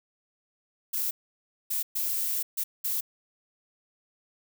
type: noise bursts at uneven times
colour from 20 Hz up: violet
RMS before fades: -29 dBFS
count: 5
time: 0.93-1.11 / 1.7-1.83 / 1.95-2.43 / 2.57-2.64 / 2.84-3.01 s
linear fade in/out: 10 ms
effects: none